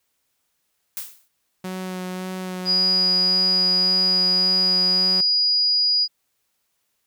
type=noise with exponential decay; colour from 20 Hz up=blue; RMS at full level=-27 dBFS; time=0.97-1.28 s; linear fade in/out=0 ms; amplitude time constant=66 ms
type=tone with vibrato; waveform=sawtooth; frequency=184.7 Hz; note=F#3; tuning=3 cents flat; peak=-24 dBFS; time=1.64-5.21 s; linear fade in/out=5 ms; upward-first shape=sine; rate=1.8 Hz; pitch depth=14 cents each way
type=tone; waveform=sine; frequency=4900 Hz; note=D#8; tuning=27 cents flat; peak=-16 dBFS; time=2.65-6.08 s; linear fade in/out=50 ms
effects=white hiss -72 dBFS RMS until 7.06 s